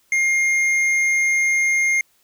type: tone with hard clipping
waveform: triangle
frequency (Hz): 2125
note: C7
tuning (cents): +26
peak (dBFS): -17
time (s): 0.12-2.01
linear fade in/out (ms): 2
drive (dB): 10
effects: white hiss -61 dBFS RMS until 2.23 s